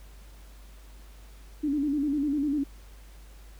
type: tone with vibrato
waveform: sine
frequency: 288.7 Hz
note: D4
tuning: 30 cents flat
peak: -24 dBFS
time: 1.63-2.64 s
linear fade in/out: 10 ms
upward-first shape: square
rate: 10 Hz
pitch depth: 75 cents each way
effects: added 50 Hz sine -46 dBFS peak until 3.59 s + pink hiss -57 dBFS RMS until 3.59 s